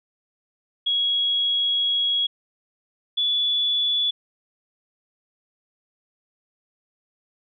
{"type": "tone pair in turn", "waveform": "sine", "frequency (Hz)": [3322, 3437], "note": ["G#7", "A7"], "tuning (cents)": [0, -41], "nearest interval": "minor second", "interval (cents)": 59, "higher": "second", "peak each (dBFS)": -19, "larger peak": "neither", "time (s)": [[0.86, 2.27], [3.17, 4.11]], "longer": "first", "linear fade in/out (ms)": 10, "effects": []}